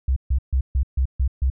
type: tone bursts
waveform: sine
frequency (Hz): 65.41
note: C2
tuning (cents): 0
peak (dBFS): -16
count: 7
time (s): 0.08-1.501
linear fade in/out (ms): 5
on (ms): 83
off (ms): 140
effects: none